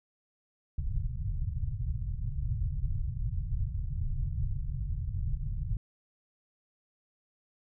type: low-pass noise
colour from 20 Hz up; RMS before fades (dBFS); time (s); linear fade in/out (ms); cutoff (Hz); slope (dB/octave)
pink; -32; 0.78-5.77; 2; 140; 48
effects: none